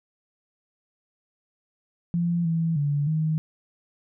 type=tone with pitch steps; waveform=sine; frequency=171.7 / 164.4 / 144.5 / 156.9 Hz; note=F3 / E3 / D3 / D#3; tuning=-29 / -4 / -28 / +15 cents; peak=-21 dBFS; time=2.14-3.38 s; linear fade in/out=0 ms; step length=310 ms; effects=none